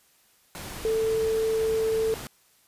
sine tone in noise, 443.6 Hz, A4, 14 cents sharp, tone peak -22 dBFS, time 0.85-2.14 s, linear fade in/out 0 ms, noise pink, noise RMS -38 dBFS, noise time 0.55-2.27 s, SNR +13 dB, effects white hiss -62 dBFS RMS until 2.67 s + resampled to 32000 Hz

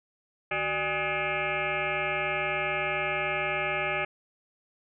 sine tone with frequency modulation, 1480 Hz, F#6, in tune, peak -26 dBFS, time 0.51-4.05 s, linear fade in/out 5 ms, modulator 221 Hz, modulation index 5.1, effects none

